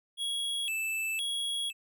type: tone with vibrato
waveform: square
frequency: 2960 Hz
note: F#7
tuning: in tune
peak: -31 dBFS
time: 0.17-1.73 s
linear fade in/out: 50 ms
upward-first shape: square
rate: 0.98 Hz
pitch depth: 200 cents each way
effects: none